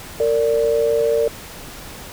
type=tone pair together; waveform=sine; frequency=457.8 / 582.7 Hz; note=A#4 / D5; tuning=-31 / -14 cents; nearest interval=major third; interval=417 cents; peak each=-16 / -19 dBFS; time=0.2-1.28 s; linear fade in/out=2 ms; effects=pink hiss -36 dBFS RMS until 2.12 s